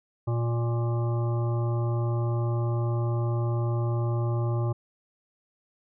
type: harmonic tone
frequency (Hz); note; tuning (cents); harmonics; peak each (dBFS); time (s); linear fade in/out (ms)
117.8; A#2; +19; 1 / 3 / 5 / 7 / 9 / 10; -24 / -34 / -38 / -41 / -43 / -44; 0.27-4.73; 10
effects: none